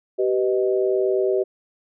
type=chord; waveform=sine; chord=G augmented; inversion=none; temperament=equal with one note detuned; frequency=385 / 493.9 / 622.3 Hz; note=G4 / B4 / D#5; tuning=-31 / 0 / 0 cents; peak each=-19 / -25 / -25 dBFS; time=0.18-1.44 s; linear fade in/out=20 ms; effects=none